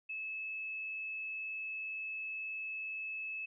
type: tone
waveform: sine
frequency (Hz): 2601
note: E7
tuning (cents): -24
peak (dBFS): -38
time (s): 0.09-3.46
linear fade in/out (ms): 10
effects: none